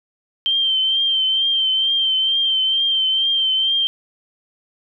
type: tone with vibrato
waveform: sine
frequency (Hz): 3133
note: G7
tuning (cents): -2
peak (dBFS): -15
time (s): 0.46-3.87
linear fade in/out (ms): 0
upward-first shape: triangle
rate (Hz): 2.2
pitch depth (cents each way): 42
effects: none